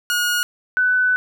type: tone pair in turn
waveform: sawtooth / sine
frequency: 1440 / 1499.1 Hz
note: F#6 / F#6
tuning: -47 / +22 cents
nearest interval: minor second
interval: 69 cents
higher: second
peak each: -14 dBFS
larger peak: neither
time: 0.1-0.43 / 0.77-1.16 s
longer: second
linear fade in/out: 0 ms
effects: none